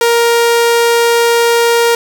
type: tone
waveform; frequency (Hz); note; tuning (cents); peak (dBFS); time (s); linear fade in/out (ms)
sawtooth; 468.5; A#4; +9; -4; 0.01-1.95; 2
effects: none